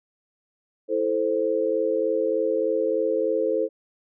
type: chord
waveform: sine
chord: A minor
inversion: second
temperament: equal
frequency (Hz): 329.6 / 440 / 523.3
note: E4 / A4 / C5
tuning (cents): 0 / 0 / 0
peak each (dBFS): -28 / -24 / -24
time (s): 0.88-3.69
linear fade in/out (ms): 50
effects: none